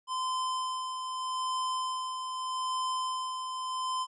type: tone with tremolo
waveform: square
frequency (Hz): 1029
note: C6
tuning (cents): -29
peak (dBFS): -30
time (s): 0.07-4.07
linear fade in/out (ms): 50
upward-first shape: sine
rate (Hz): 0.81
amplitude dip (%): 45
effects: resampled to 22050 Hz